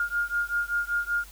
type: beating tone pair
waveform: sine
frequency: 1413 / 1418.2 Hz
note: F6 / F6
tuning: +20 / +26 cents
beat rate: 5.2 Hz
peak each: -28 dBFS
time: 0-1.24 s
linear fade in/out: 2 ms
effects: added 50 Hz sine -47 dBFS peak until 1.31 s + white hiss -50 dBFS RMS until 1.31 s